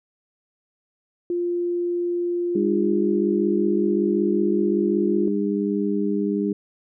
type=tone; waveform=sine; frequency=349.2 Hz; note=F4; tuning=in tune; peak=-21 dBFS; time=1.3-5.28 s; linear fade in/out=2 ms
type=harmonic tone; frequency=101.3 Hz; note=G#2; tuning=43 cents flat; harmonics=2 / 3 / 4; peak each=-23 / -25 / -26 dBFS; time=2.55-6.53 s; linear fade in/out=5 ms
effects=none